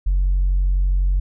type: tone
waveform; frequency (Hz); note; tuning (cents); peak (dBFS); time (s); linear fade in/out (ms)
sine; 46.07; F#1; -7; -13; 0.06-1.2; 10
effects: tanh soft clip ceiling -12 dBFS